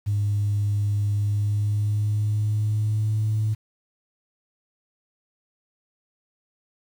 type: tone with pitch glide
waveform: sine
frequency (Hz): 102.7 to 108.06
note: G#2 to A2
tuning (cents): -19 to -31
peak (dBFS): -19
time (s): 0.06-3.55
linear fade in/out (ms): 20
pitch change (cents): +88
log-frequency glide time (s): 1.16-3.28
effects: tanh soft clip ceiling -16 dBFS + 8-bit